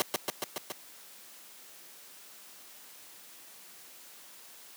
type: noise with echo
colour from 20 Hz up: pink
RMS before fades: -27 dBFS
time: 0-0.02 s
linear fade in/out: 0 ms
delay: 140 ms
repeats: 5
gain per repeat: -2 dB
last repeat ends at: 0.72 s
effects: white hiss -52 dBFS RMS until 4.76 s + high-pass 200 Hz 12 dB/octave